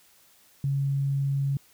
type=tone; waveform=sine; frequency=138.59 Hz; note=C#3; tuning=in tune; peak=-23 dBFS; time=0.64-1.57 s; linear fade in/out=2 ms; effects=white hiss -59 dBFS RMS until 1.73 s